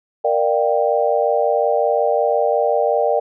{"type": "chord", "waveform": "sine", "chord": "G minor seventh", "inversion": "first", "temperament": "equal with one note detuned", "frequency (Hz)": [466.2, 595.5, 698.5, 784], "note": ["Bb4", "D5", "F5", "G5"], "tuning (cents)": [0, 24, 0, 0], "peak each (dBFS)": [-19, -18, -22, -21], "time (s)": [0.24, 3.2], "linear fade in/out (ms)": 10, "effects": []}